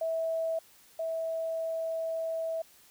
sine tone pair in turn, 652 / 652 Hz, E5 / E5, -19 / -19 cents, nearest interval unison, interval 0 cents, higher neither, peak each -28 / -30 dBFS, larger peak first, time 0.01-0.59 / 0.99-2.62 s, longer second, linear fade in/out 5 ms, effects white hiss -59 dBFS RMS until 2.9 s

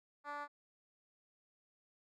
10% pulse tone with band-pass filter, 290.9 Hz, D4, 16 cents flat, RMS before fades -44 dBFS, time 0.24-0.48 s, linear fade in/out 50 ms, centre 1100 Hz, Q 1.7, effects none

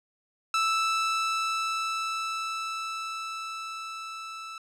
sawtooth tone with level ramp, 1318.5 Hz, E6, in tune, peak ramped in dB -19 to -34 dBFS, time 0.54-4.58 s, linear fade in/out 2 ms, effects low-pass 7000 Hz 12 dB/octave

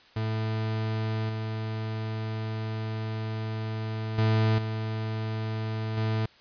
40% pulse tone with level steps, 110 Hz, A2, in tune, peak -26 / -29 / -20 / -28 / -24 dBFS, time 0.16-6.26 s, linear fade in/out 5 ms, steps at 1.29 / 4.18 / 4.58 / 5.97 s, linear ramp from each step 5 ms, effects white hiss -56 dBFS RMS until 6.4 s + resampled to 11025 Hz

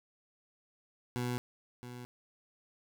20% pulse tone with echo, 122.9 Hz, B2, 8 cents flat, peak -28 dBFS, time 1.16-1.38 s, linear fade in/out 0 ms, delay 670 ms, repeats 1, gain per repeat -11 dB, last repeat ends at 2.05 s, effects none

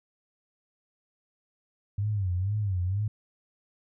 sine tone with vibrato, 97.4 Hz, G2, 11 cents flat, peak -25 dBFS, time 1.98-3.08 s, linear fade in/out 5 ms, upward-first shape sine, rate 2.1 Hz, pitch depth 160 cents each way, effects none

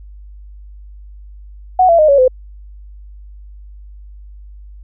sine tone with pitch steps, 740 / 674.7 / 615.1 / 560.8 / 511.3 Hz, F#5 / E5 / D#5 / C#5 / C5, 0 / +40 / -20 / +20 / -40 cents, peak -6 dBFS, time 1.79-2.28 s, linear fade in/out 5 ms, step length 98 ms, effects added 50 Hz sine -33 dBFS peak until 4.83 s

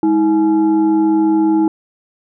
sine tone with frequency modulation, 320.2 Hz, D#4, 50 cents sharp, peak -10 dBFS, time 0.03-1.68 s, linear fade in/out 2 ms, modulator 526 Hz, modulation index 0.5, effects none

